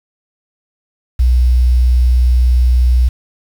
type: tone with quantisation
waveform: sine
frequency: 61.74 Hz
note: B1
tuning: in tune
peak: -7 dBFS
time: 1.19-3.09 s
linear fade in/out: 10 ms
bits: 6
effects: none